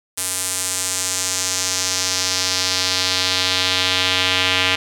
square tone with band-pass filter sweep, 92.5 Hz, F#2, in tune, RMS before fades -20 dBFS, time 0.17-4.76 s, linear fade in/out 10 ms, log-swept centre 9400 to 2900 Hz, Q 2, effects none

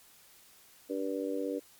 harmonic tone, 96.9 Hz, G2, 20 cents flat, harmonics 3 / 4 / 5 / 6, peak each -35 / -39 / -35 / -42 dBFS, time 0.89-1.6 s, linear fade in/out 20 ms, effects white hiss -59 dBFS RMS until 1.79 s + MP3 96 kbps

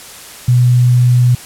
sine tone, 123.47 Hz, B2, in tune, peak -6 dBFS, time 0.48-1.35 s, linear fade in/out 5 ms, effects white hiss -33 dBFS RMS until 1.45 s + low-pass 12000 Hz 12 dB/octave

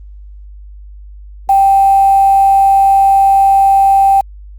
sine tone with quantisation, 784 Hz, G5, in tune, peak -5 dBFS, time 1.49-4.21 s, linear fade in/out 5 ms, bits 5, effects added 50 Hz sine -30 dBFS peak until 4.58 s + Opus 24 kbps

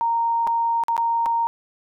sine tone with dropouts, 927 Hz, A#5, 10 cents flat, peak -18 dBFS, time 0.01-1.47 s, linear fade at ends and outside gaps 0 ms, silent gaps 0.469-0.474 / 0.837-0.883 / 0.966-0.978 / 1.259-1.263 s, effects none

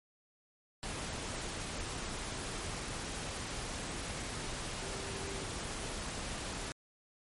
sine tone in noise, 391.6 Hz, G4, 2 cents flat, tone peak -46 dBFS, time 4.82-5.45 s, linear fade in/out 0 ms, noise pink, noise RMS -40 dBFS, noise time 0.83-6.72 s, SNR -9 dB, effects MP3 48 kbps

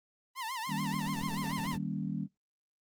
sawtooth tone with vibrato, 969 Hz, B5, 33 cents flat, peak -32 dBFS, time 0.35-1.78 s, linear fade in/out 50 ms, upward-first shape sine, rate 6.9 Hz, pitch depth 170 cents each way
sine chord, Eb dominant seventh, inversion none, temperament equal, 155.56 / 196 / 233.1 / 277.2 Hz, Eb3 / G3 / Bb3 / Db4, 0 / 0 / 0 / 0 cents, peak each -37 / -36 / -40 / -41 dBFS, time 0.67-2.28 s, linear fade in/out 50 ms
effects noise-tail reverb RT60 0.2 s tail -25 dB re dry + Opus 24 kbps

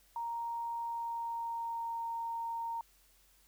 sine tone with pitch glide, 932.3 to 923.2 Hz, A#5 to A#5, 0 to -17 cents, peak -35 dBFS, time 0.16-2.81 s, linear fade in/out 2 ms, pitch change -17 cents, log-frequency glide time 0.75-2.06 s, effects added 45 Hz sine -69 dBFS peak until 3.47 s + white hiss -67 dBFS RMS until 3.47 s

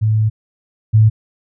sine tone pair in turn, 108.8 / 109.25 Hz, A2 / A2, -19 / -12 cents, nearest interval unison, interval 7 cents, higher second, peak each -11 / -6 dBFS, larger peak second, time 0.01-0.3 / 0.93-1.1 s, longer first, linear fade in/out 20 ms, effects none

